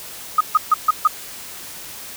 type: tone bursts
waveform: sine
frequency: 1252 Hz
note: D#6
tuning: 10 cents sharp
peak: -9 dBFS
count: 5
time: 0.38-1.075 s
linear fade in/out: 5 ms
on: 27 ms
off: 140 ms
effects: white hiss -35 dBFS RMS until 2.16 s